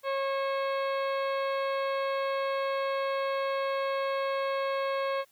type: harmonic tone with a mistuned harmonic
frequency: 545 Hz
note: C#5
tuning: 29 cents flat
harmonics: 1 / 2 / 3 / 4 / 5 / 6 / 7 / 8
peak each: -29 / -33 / -41 / -42 / -45 / -47 / -50 / -50 dBFS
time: 0.03-5.25 s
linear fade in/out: 50 ms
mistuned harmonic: 5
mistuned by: -70 cents
effects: white hiss -65 dBFS RMS until 5.31 s